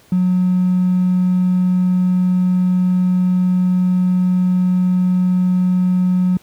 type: tone with hard clipping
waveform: triangle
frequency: 182.2 Hz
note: F#3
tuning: 26 cents flat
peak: -12 dBFS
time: 0.12-6.37 s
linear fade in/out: 2 ms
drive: 3 dB
effects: pink hiss -50 dBFS RMS until 6.42 s + high-pass 60 Hz 12 dB/octave